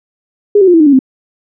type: tone with pitch steps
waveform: sine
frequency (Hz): 411.1 / 381.4 / 353.8 / 328.2 / 304.4 / 282.4 / 262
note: G#4 / G4 / F4 / E4 / D#4 / C#4 / C4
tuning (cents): -18 / -47 / +23 / -8 / -38 / +32 / +2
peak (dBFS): -3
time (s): 0.55-0.991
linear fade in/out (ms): 5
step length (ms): 63
effects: none